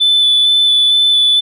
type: tone with vibrato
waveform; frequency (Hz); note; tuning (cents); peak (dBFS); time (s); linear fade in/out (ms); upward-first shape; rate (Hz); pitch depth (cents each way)
sine; 3494; A7; -13; -6; 0-1.41; 20; square; 2.2; 10
effects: tanh soft clip ceiling -5 dBFS

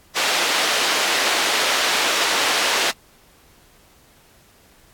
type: band-pass noise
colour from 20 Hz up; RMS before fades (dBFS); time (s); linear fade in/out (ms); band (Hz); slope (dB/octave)
white; -20; 0.15-2.92; 20; 390 to 4100; 12
effects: pink hiss -53 dBFS RMS until 4.93 s + AAC 64 kbps

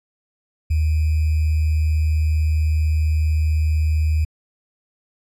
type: tone with sample-and-hold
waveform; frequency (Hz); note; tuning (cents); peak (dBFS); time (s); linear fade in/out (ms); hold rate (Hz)
sine; 77.8; D#2; 0; -15; 0.7-4.25; 10; 2450
effects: resampled to 32000 Hz

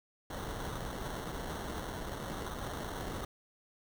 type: noise with sample-and-hold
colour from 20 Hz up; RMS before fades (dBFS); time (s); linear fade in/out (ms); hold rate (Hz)
pink; -40; 0.3-3.25; 5; 2450
effects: none

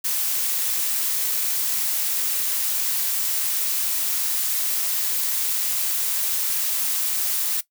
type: noise with amplitude modulation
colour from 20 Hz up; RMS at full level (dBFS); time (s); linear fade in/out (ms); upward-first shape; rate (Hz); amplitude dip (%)
blue; -22; 0.04-7.61; 10; sine; 252; 30
effects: noise-tail reverb RT60 0.1 s tail -17 dB re dry

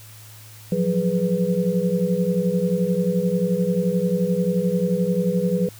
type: tone cluster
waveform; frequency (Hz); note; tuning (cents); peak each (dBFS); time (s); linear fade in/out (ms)
sine; 174.3 / 185.7 / 417.1 / 495.3; F3 / F#3 / G#4 / B4; -3 / +7 / +7 / +5; -23 / -22 / -28 / -24; 0.72-5.69; 2
effects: added 108 Hz sine -43 dBFS peak until 5.79 s + white hiss -46 dBFS RMS until 5.79 s

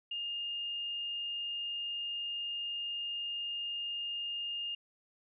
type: tone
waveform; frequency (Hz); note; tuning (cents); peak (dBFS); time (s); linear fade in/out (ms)
sine; 2826; F7; +20; -35; 0.11-4.75; 5
effects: none

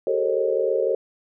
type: tone cluster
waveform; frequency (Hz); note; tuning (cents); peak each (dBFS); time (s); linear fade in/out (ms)
sine; 382.5 / 426.2 / 452.4 / 536 / 610; G4 / G#4 / A4 / C5 / D#5; -42 / +45 / +48 / +42 / -34; -26 / -30 / -24 / -23 / -30; 0.07-0.95; 2
effects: none

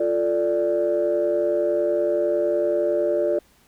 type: chord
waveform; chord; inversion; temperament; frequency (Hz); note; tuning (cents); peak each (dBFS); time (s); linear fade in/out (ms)
sine; D minor; first; equal; 349.2 / 440 / 587.3; F4 / A4 / D5; 0 / 0 / 0; -23 / -25 / -20; 0-3.39; 5
effects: tanh soft clip ceiling -12 dBFS + pink hiss -58 dBFS RMS until 3.67 s

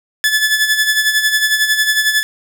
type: tone with tremolo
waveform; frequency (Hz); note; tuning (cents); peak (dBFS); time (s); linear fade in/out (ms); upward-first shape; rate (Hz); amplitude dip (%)
sawtooth; 1728; A6; -32; -6; 0.24-2.23; 0; sine; 11; 60
effects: none

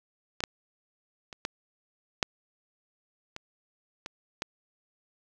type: clicks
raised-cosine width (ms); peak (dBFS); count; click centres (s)
0.2; -15 / -9 / -24 / -13 / -6 / -21 / -20 / -14; 8; 0.405 / 0.438 / 1.328 / 1.451 / 2.228 / 3.364 / 4.061 / 4.421
effects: none

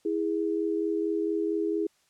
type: tone pair together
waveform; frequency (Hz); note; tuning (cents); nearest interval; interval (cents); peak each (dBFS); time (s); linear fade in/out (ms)
sine; 327.5 / 411.9; E4 / G#4; -11 / -14; major third; 397; -28; 0.05-1.87; 5
effects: white hiss -67 dBFS RMS until 2.09 s + low-pass 9000 Hz 12 dB/octave

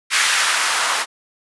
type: noise with band-pass filter sweep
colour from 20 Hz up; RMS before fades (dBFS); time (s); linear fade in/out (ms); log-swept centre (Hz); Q
blue; -18; 0.1-1.06; 50; 1800 to 940; 1.5
effects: resampled to 24000 Hz

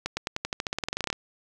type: accelerating click train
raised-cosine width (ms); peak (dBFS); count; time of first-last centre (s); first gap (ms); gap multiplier
0.2; -11; 19; 0.06-1.128; 110; 0.92
effects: 8-bit

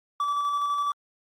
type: tone with tremolo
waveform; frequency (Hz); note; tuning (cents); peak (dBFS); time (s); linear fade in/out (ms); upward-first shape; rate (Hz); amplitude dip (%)
triangle; 1155; D6; -29; -21; 0.2-0.92; 2; square; 12; 25
effects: Opus 48 kbps

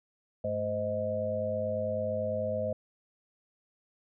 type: tone cluster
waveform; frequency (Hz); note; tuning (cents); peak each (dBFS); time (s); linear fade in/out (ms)
sine; 101.6 / 215.8 / 518 / 627; G#2 / A3 / C5 / D#5; -38 / -33 / -17 / +13; -38 / -39 / -33 / -32; 0.44-2.73; 5
effects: none

